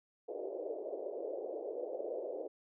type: band-pass noise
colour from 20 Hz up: white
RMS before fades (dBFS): -41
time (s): 0.28-2.48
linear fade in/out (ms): 10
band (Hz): 360 to 600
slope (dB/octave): 48
effects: none